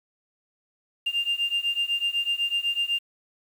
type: beating tone pair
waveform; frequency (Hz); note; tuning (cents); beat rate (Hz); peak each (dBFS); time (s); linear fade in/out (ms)
sine; 2794 / 2802; F7 / F7; 0 / +5; 8; -26 / -25; 1.06-2.99; 10
effects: tanh soft clip ceiling -18 dBFS + 8-bit